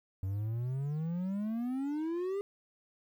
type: exponential sweep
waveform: triangle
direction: up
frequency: 93.3 to 408.1 Hz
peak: -30 dBFS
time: 0.23-2.41 s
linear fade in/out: 0 ms
effects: 11-bit